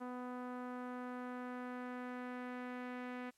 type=tone with low-pass filter sweep; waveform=sawtooth; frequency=249 Hz; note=B3; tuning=14 cents sharp; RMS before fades=-45 dBFS; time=0-3.31 s; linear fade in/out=20 ms; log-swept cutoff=1200 to 2100 Hz; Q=1.7; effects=white hiss -75 dBFS RMS until 3.37 s + low-pass 11000 Hz 12 dB/octave